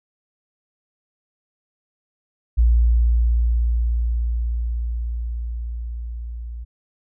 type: tone with level ramp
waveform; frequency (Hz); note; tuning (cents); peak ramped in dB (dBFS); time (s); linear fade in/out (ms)
sine; 58.27; A#1; 0; -11 to -29; 2.57-6.65; 20
effects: none